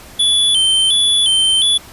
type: tone with vibrato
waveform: square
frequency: 3266 Hz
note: G#7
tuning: 30 cents flat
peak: -11 dBFS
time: 0.19-1.78 s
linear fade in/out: 10 ms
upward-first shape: square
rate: 1.4 Hz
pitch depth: 87 cents each way
effects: pink hiss -38 dBFS RMS until 1.92 s + resampled to 32000 Hz